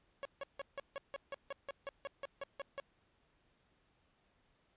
sawtooth tone bursts, 554.4 Hz, C#5, in tune, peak -36 dBFS, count 15, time 0.23-2.8 s, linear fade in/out 0 ms, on 22 ms, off 160 ms, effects pink hiss -74 dBFS RMS until 4.76 s + resampled to 8000 Hz

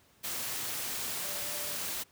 sine tone in noise, 587.3 Hz, D5, in tune, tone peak -47 dBFS, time 1.23-1.77 s, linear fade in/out 20 ms, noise white, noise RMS -36 dBFS, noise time 0.23-2.04 s, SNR -14 dB, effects pink hiss -64 dBFS RMS until 2.11 s + high-pass 60 Hz 12 dB/octave

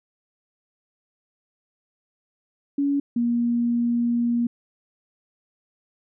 sine tone pair in turn, 282.2 / 237.3 Hz, C#4 / A#3, +31 / +31 cents, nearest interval minor third, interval 300 cents, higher first, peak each -19 dBFS, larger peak neither, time 2.78-3 / 3.16-4.47 s, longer second, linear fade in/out 5 ms, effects none

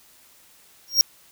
square tone with exponential growth, 5588 Hz, F8, in tune, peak -9 dBFS, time 0.88-1.01 s, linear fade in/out 0 ms, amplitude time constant 28 ms, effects white hiss -54 dBFS RMS until 1.31 s

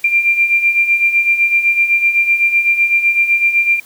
sine beating tone pair, 2373 / 2380.9 Hz, D7 / D7, +17 / +23 cents, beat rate 7.9 Hz, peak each -17 / -11 dBFS, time 0.04-3.8 s, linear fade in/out 5 ms, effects white hiss -43 dBFS RMS until 3.85 s

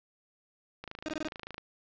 click train, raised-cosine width 0.3 ms, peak -25 dBFS, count 21, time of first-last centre 0.84-1.581 s, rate 27 Hz
30% pulse tone bursts, 311.1 Hz, D#4, in tune, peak -30 dBFS, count 5, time 1.06-1.276 s, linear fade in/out 0 ms, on 24 ms, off 24 ms
effects resampled to 16000 Hz + 11-bit

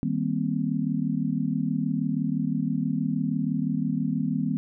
sine chord, C minor seventh, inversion first, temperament just, 156.98 / 196.22 / 235.5 / 261.6 Hz, Eb3 / G3 / Bb3 / C4, +16 / +2 / +18 / 0 cents, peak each -29 dBFS, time 0.03-4.57 s, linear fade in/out 0 ms, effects none

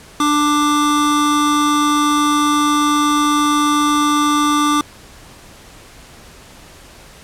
square tone pair together, 295.3 / 1181.2 Hz, D4 / D6, +10 / +10 cents, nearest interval 2 octaves, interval 2400 cents, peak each -16 dBFS, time 0.2-4.81 s, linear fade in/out 2 ms, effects pink hiss -41 dBFS RMS until 7.23 s + low-pass 11000 Hz 12 dB/octave

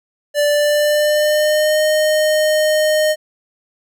square tone with pitch glide, 586 to 615.5 Hz, D5 to D#5, -4 to -19 cents, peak -13 dBFS, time 0.34-3.16 s, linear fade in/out 50 ms, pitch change +85 cents, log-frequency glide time 0.48-1.82 s, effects none

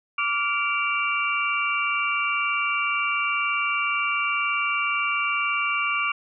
sine tone cluster, 1162 / 1401 / 2325 / 2767 Hz, D6 / F6 / D7 / F7, -19 / +5 / -18 / -17 cents, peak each -26 / -31 / -26 / -28 dBFS, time 0.18-6.12 s, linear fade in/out 5 ms, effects none

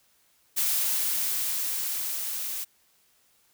blue noise with level ramp, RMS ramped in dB -25 to -33 dBFS, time 0.56-2.65 s, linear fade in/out 20 ms, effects white hiss -65 dBFS RMS until 3.53 s

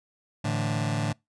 sawtooth chord, A suspended fourth, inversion none, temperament just, 110 / 146.67 / 165 Hz, A2 / D3 / E3, 0 / -2 / +2 cents, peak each -24 / -25 / -30 dBFS, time 0.44-1.13 s, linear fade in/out 10 ms, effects noise-tail reverb RT60 0.2 s tail -26 dB re dry + resampled to 22050 Hz

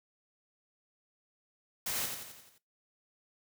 white noise with echo, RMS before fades -35 dBFS, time 1.86-2.06 s, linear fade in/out 5 ms, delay 87 ms, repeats 6, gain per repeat -5 dB, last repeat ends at 2.582 s, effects noise-tail reverb RT60 0.2 s tail -18 dB re dry

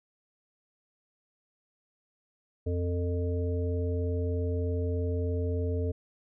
harmonic tone with a mistuned harmonic, 87.31 Hz, F2, in tune, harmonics 1 / 3 / 5 / 7, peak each -28 / -37 / -34 / -42 dBFS, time 2.66-5.92 s, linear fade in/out 10 ms, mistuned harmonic 5, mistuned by +30 cents, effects none

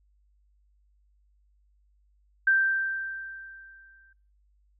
sine tone with exponential decay, 1568 Hz, G6, in tune, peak -17 dBFS, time 2.47-4.13 s, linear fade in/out 5 ms, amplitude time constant 360 ms, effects noise-tail reverb RT60 0.4 s tail -22 dB re dry + added 50 Hz sine -62 dBFS peak until 4.79 s

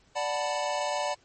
square chord, B minor seventh, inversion first, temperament equal, 587.3 / 740 / 880 / 987.8 Hz, D5 / F#5 / A5 / B5, 0 / 0 / 0 / 0 cents, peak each -32 / -34 / -35 / -36 dBFS, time 0.15-1.15 s, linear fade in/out 20 ms, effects pink hiss -63 dBFS RMS until 1.24 s + MP3 32 kbps

